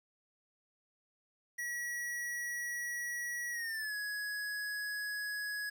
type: tone with pitch glide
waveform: square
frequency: 1924 to 1674.9 Hz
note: B6 to G#6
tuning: -46 to +14 cents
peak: -37 dBFS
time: 1.58-5.7 s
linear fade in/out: 10 ms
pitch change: -240 cents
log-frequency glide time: 3.51-3.95 s
effects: 11-bit